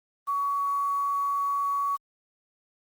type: tone with quantisation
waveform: sine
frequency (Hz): 1126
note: C#6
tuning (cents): +27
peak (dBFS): -24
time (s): 0.27-1.97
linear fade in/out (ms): 20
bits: 8
effects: Opus 24 kbps